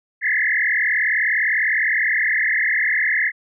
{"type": "tone with frequency modulation", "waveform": "sine", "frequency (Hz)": 1900, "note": "A#6", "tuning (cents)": 33, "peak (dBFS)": -16, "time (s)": [0.21, 3.32], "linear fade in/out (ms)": 50, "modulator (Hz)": 39.7, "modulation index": 5.5, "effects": []}